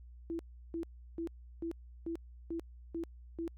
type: tone bursts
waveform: sine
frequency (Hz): 332.7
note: E4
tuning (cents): +16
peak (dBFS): -35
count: 8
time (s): 0.3-3.478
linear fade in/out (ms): 0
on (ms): 91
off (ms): 350
effects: added 60 Hz sine -50 dBFS peak until 3.57 s